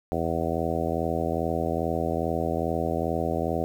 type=harmonic tone; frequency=82.41 Hz; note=E2; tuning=in tune; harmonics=1 / 2 / 3 / 4 / 5 / 6 / 7 / 8 / 9; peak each=-33 / -33 / -33 / -33 / -33 / -33 / -33 / -33 / -33 dBFS; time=0.12-3.64 s; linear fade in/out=0 ms; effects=9-bit